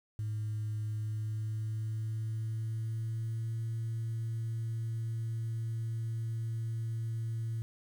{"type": "tone with pitch glide", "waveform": "sine", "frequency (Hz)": [107.4, 113.52], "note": ["A2", "A#2"], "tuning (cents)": [-41, -45], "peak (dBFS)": -31, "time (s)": [0.19, 7.62], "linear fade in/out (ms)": 0, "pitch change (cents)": 96, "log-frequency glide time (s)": [0.83, 3.57], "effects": ["tanh soft clip ceiling -30 dBFS", "10-bit"]}